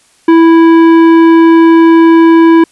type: tone with tanh clipping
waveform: sine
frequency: 329.6 Hz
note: E4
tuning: in tune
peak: -3 dBFS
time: 0.28-2.64 s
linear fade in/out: 5 ms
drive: 13 dB
effects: white hiss -48 dBFS RMS until 2.71 s + resampled to 24000 Hz